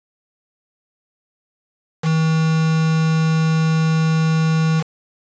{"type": "tone with quantisation", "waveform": "triangle", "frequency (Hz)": 160, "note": "D#3", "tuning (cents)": 49, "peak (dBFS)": -12, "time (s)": [2.02, 4.84], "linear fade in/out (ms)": 50, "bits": 4, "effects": ["resampled to 16000 Hz"]}